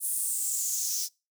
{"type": "noise with high-pass filter sweep", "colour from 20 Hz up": "white", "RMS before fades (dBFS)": -30, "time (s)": [0, 1.09], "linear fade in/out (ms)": 50, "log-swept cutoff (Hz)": [10000, 5500], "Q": 4.3, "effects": ["noise-tail reverb RT60 0.3 s tail -26 dB re dry"]}